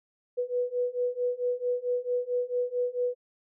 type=beating tone pair; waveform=sine; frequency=490 / 494.5 Hz; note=B4 / B4; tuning=-14 / +2 cents; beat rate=4.5 Hz; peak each=-30 / -29 dBFS; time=0.37-3.15 s; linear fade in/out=20 ms; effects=none